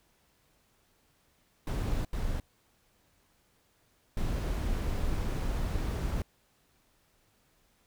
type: noise bursts at uneven times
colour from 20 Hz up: brown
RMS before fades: -31 dBFS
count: 3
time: 1.67-2.05 / 2.13-2.4 / 4.17-6.22 s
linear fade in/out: 2 ms
effects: pink hiss -69 dBFS RMS until 7.86 s